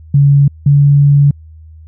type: tone pair in turn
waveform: sine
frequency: 141.3 / 142.69 Hz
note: C#3 / D3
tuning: +34 / -50 cents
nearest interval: unison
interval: 16 cents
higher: second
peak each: -4 dBFS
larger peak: neither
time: 0.14-0.48 / 0.66-1.31 s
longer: second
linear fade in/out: 5 ms
effects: added 79 Hz sine -33 dBFS peak until 1.87 s